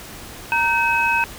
sine tone cluster, 929 / 1537 / 2560 Hz, A#5 / G6 / D#7, -6 / -35 / +49 cents, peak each -20 / -22 / -19 dBFS, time 0.52-1.24 s, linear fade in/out 0 ms, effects pink hiss -37 dBFS RMS until 1.38 s

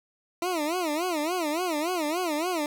20% pulse tone with vibrato, 329.6 Hz, E4, in tune, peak -21 dBFS, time 0.42-2.66 s, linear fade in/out 2 ms, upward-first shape sine, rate 3.5 Hz, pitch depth 200 cents each way, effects 10-bit

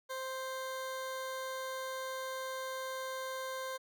20% pulse tone, 523.3 Hz, C5, in tune, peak -33 dBFS, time 0.09-3.78 s, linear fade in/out 20 ms, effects none

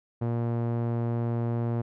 sawtooth tone with low-pass filter, 117.5 Hz, A#2, 14 cents sharp, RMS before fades -28 dBFS, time 0.21-1.82 s, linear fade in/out 10 ms, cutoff 820 Hz, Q 0.65, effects none

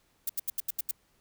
violet noise bursts, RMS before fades -30 dBFS, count 7, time 0.27-0.912 s, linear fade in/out 5 ms, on 24 ms, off 79 ms, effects pink hiss -69 dBFS RMS until 1.2 s

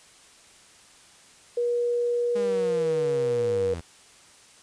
sine tone, 480 Hz, B4, 49 cents flat, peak -22 dBFS, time 1.57-3.74 s, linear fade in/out 5 ms
sawtooth linear sweep, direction down, 207.7 to 81 Hz, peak -29 dBFS, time 2.35-3.81 s, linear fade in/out 10 ms
effects white hiss -53 dBFS RMS until 4.62 s + resampled to 22050 Hz

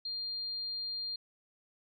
sine tone, 4200 Hz, C8, 6 cents sharp, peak -35 dBFS, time 0.05-1.16 s, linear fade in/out 5 ms, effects none

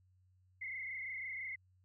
sine tone with frequency modulation, 2100 Hz, C7, 6 cents sharp, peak -40 dBFS, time 0.61-1.56 s, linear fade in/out 10 ms, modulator 26 Hz, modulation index 3.4, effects added 92 Hz sine -67 dBFS peak until 1.84 s

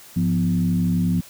sine tone with frequency modulation, 174.61 Hz, F3, in tune, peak -17 dBFS, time 0.16-1.21 s, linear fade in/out 10 ms, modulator 71.8 Hz, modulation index 0.88, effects white hiss -45 dBFS RMS until 1.29 s

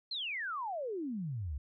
sine exponential sweep, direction down, 4300 to 63.9 Hz, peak -35 dBFS, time 0.11-1.58 s, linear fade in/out 5 ms, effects none

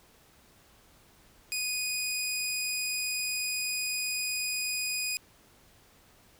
15% pulse tone, 2481 Hz, D#7, 6 cents flat, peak -23 dBFS, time 1.52-5.17 s, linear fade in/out 0 ms, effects pink hiss -60 dBFS RMS until 6.39 s

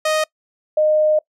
sawtooth / sine tone pair in turn, 622.3 / 614.1 Hz, D#5 / D#5, 0 / -23 cents, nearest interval unison, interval 23 cents, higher first, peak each -12 dBFS, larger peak neither, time 0.05-0.24 / 0.77-1.19 s, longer second, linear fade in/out 5 ms, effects noise-tail reverb RT60 0.1 s tail -24 dB re dry + low-pass 10000 Hz 12 dB/octave

